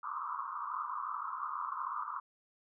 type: band-pass noise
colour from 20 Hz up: white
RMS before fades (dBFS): -39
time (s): 0.03-2.2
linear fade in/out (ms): 10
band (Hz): 980 to 1300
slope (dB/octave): 96
effects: none